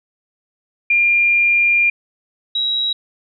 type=tone pair in turn; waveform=sine; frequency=2400 / 3858 Hz; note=D7 / B7; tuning=+37 / -41 cents; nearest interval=minor sixth; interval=822 cents; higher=second; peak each=-11 / -16 dBFS; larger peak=first; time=0.9-1.9 / 2.55-2.93 s; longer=first; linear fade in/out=5 ms; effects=none